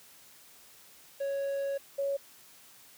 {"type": "tone pair in turn", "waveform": ["triangle", "sine"], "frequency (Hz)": [554.4, 556.4], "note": ["C#5", "C#5"], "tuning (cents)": [0, 6], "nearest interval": "unison", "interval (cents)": 6, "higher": "second", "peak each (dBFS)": -28, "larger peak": "neither", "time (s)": [[1.2, 1.78], [1.98, 2.17]], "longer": "first", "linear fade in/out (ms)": 10, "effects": ["white hiss -56 dBFS RMS until 2.97 s", "high-pass 80 Hz 12 dB/octave"]}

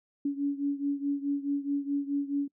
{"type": "beating tone pair", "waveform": "sine", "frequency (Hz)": [281.6, 286.3], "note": ["C#4", "D4"], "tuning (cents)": [27, -44], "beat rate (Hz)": 4.7, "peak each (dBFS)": [-29, -32], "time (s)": [0.25, 2.48], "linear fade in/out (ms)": 5, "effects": ["noise-tail reverb RT60 0.1 s tail -24 dB re dry"]}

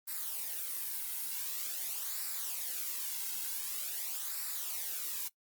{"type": "noise with flanger", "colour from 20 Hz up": "blue", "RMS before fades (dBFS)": -38, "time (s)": [0.07, 5.29], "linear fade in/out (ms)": 20, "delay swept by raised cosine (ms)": [0.31, 1.71], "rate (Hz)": 0.46, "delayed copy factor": -0.6, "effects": ["noise-tail reverb RT60 0.1 s tail -20 dB re dry", "Opus 32 kbps"]}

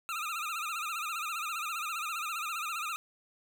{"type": "tone with vibrato", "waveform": "25% pulse", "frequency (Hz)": 1287, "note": "E6", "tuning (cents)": -42, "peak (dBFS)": -30, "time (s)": [0.09, 2.96], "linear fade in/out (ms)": 0, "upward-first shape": "sine", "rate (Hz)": 15, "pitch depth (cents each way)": 120, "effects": []}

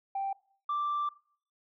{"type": "tone pair in turn", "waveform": "sine", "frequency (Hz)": [784, 1174.7], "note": ["G5", "D6"], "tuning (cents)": [0, 0], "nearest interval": "perfect fifth", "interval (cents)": 700, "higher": "second", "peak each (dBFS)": [-29, -27], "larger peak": "second", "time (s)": [[0.15, 0.33], [0.69, 1.09]], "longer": "second", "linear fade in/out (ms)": 5, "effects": ["noise-tail reverb RT60 0.5 s tail -21 dB re dry", "tanh soft clip ceiling -26 dBFS"]}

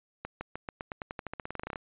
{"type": "accelerating click train", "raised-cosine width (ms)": 0.5, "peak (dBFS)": -21, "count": 21, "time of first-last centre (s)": [0.25, 1.758], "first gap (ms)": 160, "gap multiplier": 0.91, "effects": ["resampled to 8000 Hz"]}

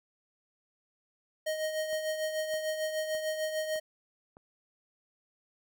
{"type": "tone with tremolo", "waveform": "square", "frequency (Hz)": 624, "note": "D#5", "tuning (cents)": 5, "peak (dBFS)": -29, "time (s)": [1.46, 3.8], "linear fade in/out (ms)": 10, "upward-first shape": "triangle", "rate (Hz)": 6.7, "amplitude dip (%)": 60}
{"type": "click train", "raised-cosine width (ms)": 1, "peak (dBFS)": -38, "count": 5, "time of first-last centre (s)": [1.93, 4.369], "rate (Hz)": 1.64}
{"effects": []}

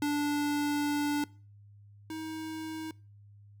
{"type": "tone pair in turn", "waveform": "square", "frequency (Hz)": [292.1, 316.8], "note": ["D4", "D#4"], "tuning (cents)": [-9, 31], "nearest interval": "minor second", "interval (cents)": 140, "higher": "second", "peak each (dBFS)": [-28, -37], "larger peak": "first", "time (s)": [[0.02, 1.24], [2.1, 2.91]], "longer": "first", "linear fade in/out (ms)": 2, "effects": ["noise-tail reverb RT60 0.4 s tail -23 dB re dry", "added 102 Hz sine -52 dBFS peak until 3.6 s"]}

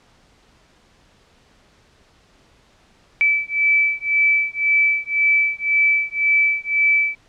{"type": "beating tone pair", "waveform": "sine", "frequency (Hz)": [2310, 2311.9], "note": ["D7", "D7"], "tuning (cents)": [-29, -28], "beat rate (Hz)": 1.9, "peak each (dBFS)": -18, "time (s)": [3.21, 7.15], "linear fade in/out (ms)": 0, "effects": ["pink hiss -55 dBFS RMS until 7.28 s", "low-pass 6000 Hz 12 dB/octave"]}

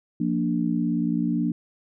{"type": "chord", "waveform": "sine", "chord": "Bb major", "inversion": "second", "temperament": "equal", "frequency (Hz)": [174.61, 233.1, 293.7], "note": ["F3", "Bb3", "D4"], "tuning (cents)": [0, 0, 0], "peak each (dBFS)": [-26, -25, -26], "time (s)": [0.2, 1.52], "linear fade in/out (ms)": 5, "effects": []}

